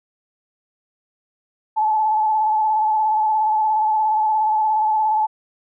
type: tone with vibrato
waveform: sine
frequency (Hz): 864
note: A5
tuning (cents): -32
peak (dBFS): -15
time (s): 1.76-5.27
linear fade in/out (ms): 20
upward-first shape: square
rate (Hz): 17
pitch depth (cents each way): 24
effects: none